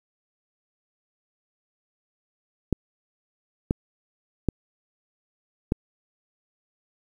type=clicks; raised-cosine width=3 ms; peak=-8 dBFS; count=4; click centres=2.727 / 3.709 / 4.487 / 5.721 s; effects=8-bit